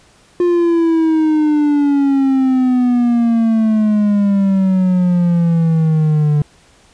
triangle exponential sweep, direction down, 354 to 146.83 Hz, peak -8 dBFS, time 0.4-6.42 s, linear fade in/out 2 ms, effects pink hiss -49 dBFS RMS until 6.93 s + resampled to 22050 Hz

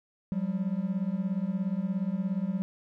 triangle beating tone pair, 180.1 / 197.1 Hz, F#3 / G3, -46 / +10 cents, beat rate 17 Hz, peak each -29 / -28 dBFS, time 0.32-2.62 s, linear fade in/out 0 ms, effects none

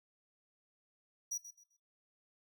square tone with echo, 5800 Hz, F#8, 35 cents flat, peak -35 dBFS, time 1.31-1.38 s, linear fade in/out 10 ms, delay 130 ms, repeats 3, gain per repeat -12 dB, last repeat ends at 1.77 s, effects noise-tail reverb RT60 0.3 s tail -20 dB re dry

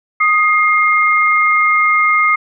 sine tone pair together, 1244.5 / 2124 Hz, D#6 / C7, 0 / +25 cents, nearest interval major sixth, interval 925 cents, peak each -12 dBFS, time 0.2-2.36 s, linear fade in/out 10 ms, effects none

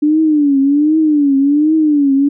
sine tone with vibrato, 293.7 Hz, D4, in tune, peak -8 dBFS, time 0.02-2.29 s, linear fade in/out 10 ms, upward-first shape triangle, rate 1.3 Hz, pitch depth 150 cents each way, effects none

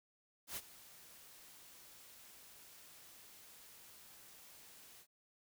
white noise with ADSR envelope, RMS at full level -42 dBFS, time 0.47-5.07 s, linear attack 93 ms, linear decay 44 ms, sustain -17 dB, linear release 71 ms, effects none

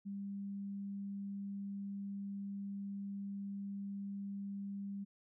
sine tone, 199.1 Hz, G3, 27 cents sharp, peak -40 dBFS, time 0.05-5.05 s, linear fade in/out 20 ms, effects none

